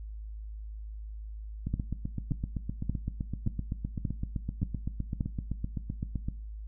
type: two click trains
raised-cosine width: 5 ms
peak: -20 / -17 dBFS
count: 37 / 7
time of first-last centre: 1.67-6.285 / 1.74-5.208 s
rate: 7.8 / 1.73 Hz
effects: noise-tail reverb RT60 0.4 s tail -17 dB re dry + added 53 Hz sine -38 dBFS peak until 6.67 s